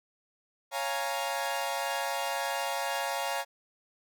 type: chord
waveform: sawtooth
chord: Bb minor seventh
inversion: first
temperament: equal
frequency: 554.4 / 698.5 / 830.6 / 932.3 Hz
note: Db5 / F5 / Ab5 / Bb5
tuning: 0 / 0 / 0 / 0 cents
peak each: -32 / -32 / -32 / -32 dBFS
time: 0.71-3.45 s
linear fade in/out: 50 ms
effects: none